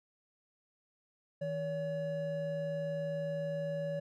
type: tone pair together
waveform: triangle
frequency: 160 / 567.4 Hz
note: D#3 / C#5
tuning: +49 / +40 cents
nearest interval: octave + minor seventh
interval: 2191 cents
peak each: -37 / -33 dBFS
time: 1.41-4 s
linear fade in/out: 10 ms
effects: none